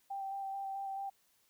sine tone with vibrato, 783 Hz, G5, 2 cents flat, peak -37 dBFS, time 0.1-1.1 s, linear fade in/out 10 ms, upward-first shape square, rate 4.6 Hz, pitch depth 12 cents each way, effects white hiss -72 dBFS RMS until 1.49 s

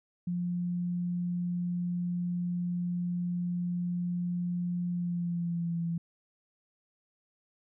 sine tone with pitch glide, 176.1 to 168.44 Hz, F3 to E3, +15 to +38 cents, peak -29 dBFS, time 0.27-5.98 s, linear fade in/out 5 ms, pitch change -77 cents, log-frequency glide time 4.9-5.8 s, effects none

